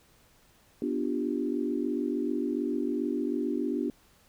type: chord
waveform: sine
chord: G dominant seventh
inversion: first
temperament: equal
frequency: 246.9 / 293.7 / 349.2 / 392 Hz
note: B3 / D4 / F4 / G4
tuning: 0 / 0 / 0 / 0 cents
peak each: -32 / -31 / -34 / -35 dBFS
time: 0.82-3.9 s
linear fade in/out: 2 ms
effects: pink hiss -62 dBFS RMS until 4.28 s